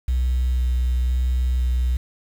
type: tone with vibrato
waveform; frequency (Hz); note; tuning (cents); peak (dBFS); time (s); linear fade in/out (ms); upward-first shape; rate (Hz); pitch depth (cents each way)
sine; 62.6; B1; +24; -16; 0.08-1.97; 5; square; 0.99; 11
effects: tanh soft clip ceiling -14 dBFS + 7-bit